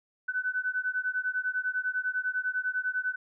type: beating tone pair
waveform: sine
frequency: 1500 / 1510 Hz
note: F#6 / F#6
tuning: +23 / +35 cents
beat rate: 10 Hz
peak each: -31 / -31 dBFS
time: 0.28-3.16 s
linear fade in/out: 10 ms
effects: none